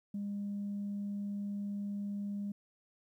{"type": "tone", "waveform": "sine", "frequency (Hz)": 202.5, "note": "G#3", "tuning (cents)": -43, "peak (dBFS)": -34, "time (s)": [0.14, 2.52], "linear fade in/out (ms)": 5, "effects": ["tanh soft clip ceiling -32 dBFS", "12-bit"]}